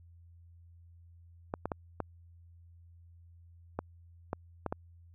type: clicks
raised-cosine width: 1 ms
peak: -19 dBFS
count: 8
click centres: 1.539 / 1.656 / 1.718 / 2.003 / 3.79 / 4.331 / 4.663 / 4.725 s
effects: added 85 Hz sine -54 dBFS peak until 5.14 s